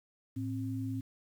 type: tone pair together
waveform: sine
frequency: 109.5 / 265 Hz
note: A2 / C4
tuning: -8 / +22 cents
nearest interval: octave + minor third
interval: 1530 cents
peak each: -36 / -36 dBFS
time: 0.36-1.01 s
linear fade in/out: 10 ms
effects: 10-bit